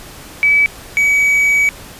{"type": "tone pair in turn", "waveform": ["sine", "triangle"], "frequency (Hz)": [2291, 2273], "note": ["D7", "C#7"], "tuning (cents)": [-44, 43], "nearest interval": "unison", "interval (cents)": 13, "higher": "first", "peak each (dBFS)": -8, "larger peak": "neither", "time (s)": [[0.43, 0.66], [0.97, 1.69]], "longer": "second", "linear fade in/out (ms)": 0, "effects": ["pink hiss -35 dBFS RMS until 1.99 s", "resampled to 32000 Hz"]}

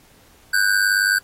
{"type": "ring-modulated tone", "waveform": "square", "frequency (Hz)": 1537, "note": "G6", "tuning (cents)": -35, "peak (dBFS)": -13, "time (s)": [0.53, 1.19], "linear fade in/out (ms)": 10, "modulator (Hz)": 49.6, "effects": ["pink hiss -53 dBFS RMS until 1.23 s", "AAC 48 kbps"]}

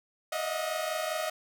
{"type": "tone cluster", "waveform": "sawtooth", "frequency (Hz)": [612, 637, 721], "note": ["D#5", "D#5", "F#5"], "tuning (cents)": [-29, 41, -45], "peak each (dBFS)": [-32, -29, -33], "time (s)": [0.32, 1.3], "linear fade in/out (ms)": 5, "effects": []}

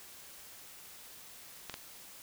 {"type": "clicks", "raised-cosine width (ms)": 0.2, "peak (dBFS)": -22, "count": 2, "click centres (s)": [1.697, 1.741], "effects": ["white hiss -52 dBFS RMS until 2.22 s"]}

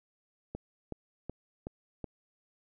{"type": "click train", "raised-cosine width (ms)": 2, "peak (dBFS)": -24, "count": 5, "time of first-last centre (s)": [0.55, 2.043], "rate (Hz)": 2.68, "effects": []}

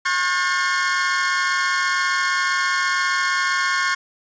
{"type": "tone cluster", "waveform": "45% pulse", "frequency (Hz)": [1084, 1438, 1587, 1787, 2153], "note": ["C#6", "F#6", "G6", "A6", "C7"], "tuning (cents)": [-39, -50, 21, 26, 49], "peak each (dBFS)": [-23, -24, -26, -25, -28], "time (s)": [0.05, 3.95], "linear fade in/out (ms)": 10, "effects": ["resampled to 16000 Hz", "8-bit"]}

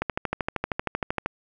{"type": "click train", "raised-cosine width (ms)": 0.5, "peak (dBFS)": -10, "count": 17, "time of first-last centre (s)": [0.02, 1.26], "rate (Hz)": 12.9, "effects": []}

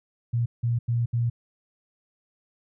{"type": "tone bursts at uneven times", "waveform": "sine", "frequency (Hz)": 118.3, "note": "A#2", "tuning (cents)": 26, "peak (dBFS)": -21, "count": 4, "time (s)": [[0.33, 0.46], [0.63, 0.79], [0.88, 1.06], [1.13, 1.3]], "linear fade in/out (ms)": 10, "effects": []}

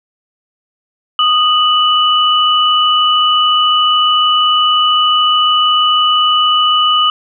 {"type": "tone pair together", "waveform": "sine", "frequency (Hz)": [1238.3, 2964], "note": ["D#6", "F#7"], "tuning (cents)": [-9, 2], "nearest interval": "octave + minor third", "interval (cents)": 1511, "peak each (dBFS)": -11, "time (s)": [1.19, 7.1], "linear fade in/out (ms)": 2, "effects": []}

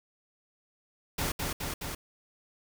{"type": "noise with echo", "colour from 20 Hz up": "pink", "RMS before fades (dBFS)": -31, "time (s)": [1.18, 1.32], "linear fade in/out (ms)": 5, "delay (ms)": 210, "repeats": 3, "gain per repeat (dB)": -2, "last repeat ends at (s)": 1.95, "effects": []}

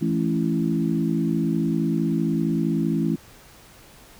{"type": "harmonic tone with a mistuned harmonic", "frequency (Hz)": 55.3, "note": "A1", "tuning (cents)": 9, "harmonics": [3, 4, 5, 6], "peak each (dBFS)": [-24, -25, -26, -27], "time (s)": [0.01, 3.16], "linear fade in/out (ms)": 10, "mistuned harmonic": 4, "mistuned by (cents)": -36, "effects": ["pink hiss -49 dBFS RMS until 4.19 s"]}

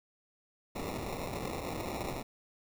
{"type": "noise with sample-and-hold", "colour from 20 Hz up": "white", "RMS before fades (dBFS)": -38, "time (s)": [0.75, 2.23], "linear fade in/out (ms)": 10, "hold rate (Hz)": 1575, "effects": []}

